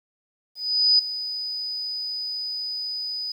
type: tone with ADSR envelope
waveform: sine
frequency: 4978 Hz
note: D#8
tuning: in tune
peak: -13 dBFS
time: 0.55-3.32 s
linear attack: 440 ms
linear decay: 5 ms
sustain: -14 dB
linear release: 5 ms
effects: 9-bit